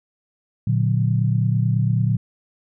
sine chord, Bb augmented, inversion none, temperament just, 116.54 / 145.68 / 182.1 Hz, Bb2 / D3 / F#3, 0 / -14 / -27 cents, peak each -18 / -22 / -24 dBFS, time 0.67-2.17 s, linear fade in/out 5 ms, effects none

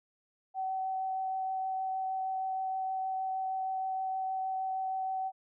sine tone with vibrato, 760 Hz, F#5, 46 cents sharp, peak -31 dBFS, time 0.54-5.32 s, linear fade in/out 50 ms, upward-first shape triangle, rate 6.4 Hz, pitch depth 9 cents each way, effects none

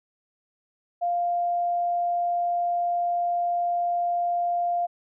sine tone, 698.5 Hz, F5, in tune, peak -22 dBFS, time 1.01-4.87 s, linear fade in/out 20 ms, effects none

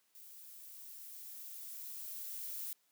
violet noise with level ramp, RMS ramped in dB -55 to -42 dBFS, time 0.15-2.73 s, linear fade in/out 0 ms, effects white hiss -75 dBFS RMS until 2.91 s + high-pass 200 Hz 12 dB/octave

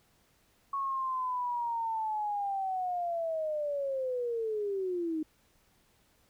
sine linear sweep, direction down, 1108.7 to 306.5 Hz, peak -30 dBFS, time 0.73-5.23 s, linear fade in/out 5 ms, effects pink hiss -68 dBFS RMS until 6.29 s

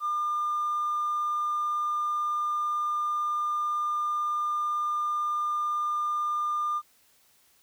sine tone with hard clipping, 1203 Hz, D6, 41 cents sharp, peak -26 dBFS, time 0-6.82 s, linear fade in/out 50 ms, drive 1 dB, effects white hiss -63 dBFS RMS until 7.62 s

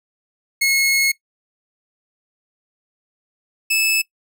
sawtooth tone pair in turn, 2174 / 2613 Hz, C#7 / E7, -34 / -16 cents, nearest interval minor third, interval 318 cents, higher second, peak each -11 / -12 dBFS, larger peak first, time 0.61-1.12 / 3.7-4.02 s, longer first, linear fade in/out 10 ms, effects noise-tail reverb RT60 0.1 s tail -19 dB re dry

